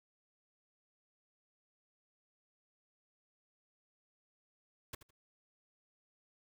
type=noise with echo; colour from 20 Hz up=pink; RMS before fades=-43 dBFS; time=4.93-4.95 s; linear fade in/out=5 ms; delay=79 ms; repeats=2; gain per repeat=-14 dB; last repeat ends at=5.108 s; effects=none